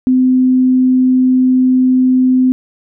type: tone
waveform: sine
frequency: 256.1 Hz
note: C4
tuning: 37 cents flat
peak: -7 dBFS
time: 0.07-2.52 s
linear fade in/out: 0 ms
effects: none